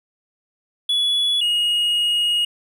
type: tone pair in turn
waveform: triangle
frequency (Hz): 3403 / 2877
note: G#7 / F#7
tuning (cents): +41 / -49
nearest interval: minor third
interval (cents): 290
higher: first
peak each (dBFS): -15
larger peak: neither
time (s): 0.89-1.41 / 1.41-2.45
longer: second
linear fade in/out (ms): 5
effects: none